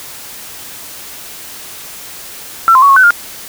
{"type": "tone with pitch steps", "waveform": "sine", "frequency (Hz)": [1344, 1041, 1121, 1093, 1514, 1410], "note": ["E6", "C6", "C#6", "C#6", "F#6", "F6"], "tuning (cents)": [33, -9, 19, -25, 39, 16], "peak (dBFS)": -3, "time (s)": [2.68, 3.106], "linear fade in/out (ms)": 0, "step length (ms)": 71, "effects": ["white hiss -30 dBFS RMS until 3.48 s"]}